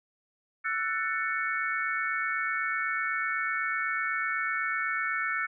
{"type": "chord", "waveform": "sine", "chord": "F# minor seventh", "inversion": "third", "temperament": "just", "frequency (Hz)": [1332, 1480, 1776, 2220], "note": ["E6", "F#6", "A6", "C#7"], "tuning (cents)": [18, 0, 16, 2], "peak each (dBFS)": -33, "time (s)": [0.64, 5.47], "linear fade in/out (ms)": 20, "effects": []}